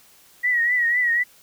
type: tone with vibrato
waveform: sine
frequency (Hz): 1926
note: B6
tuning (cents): -44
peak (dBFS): -17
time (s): 0.43-1.24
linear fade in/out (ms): 20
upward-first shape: triangle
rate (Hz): 4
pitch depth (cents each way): 79
effects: white hiss -53 dBFS RMS until 1.42 s